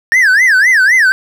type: tone with vibrato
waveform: triangle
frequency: 1760 Hz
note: A6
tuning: in tune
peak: -4 dBFS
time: 0.12-1.12 s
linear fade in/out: 0 ms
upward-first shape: sine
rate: 3.9 Hz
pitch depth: 280 cents each way
effects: none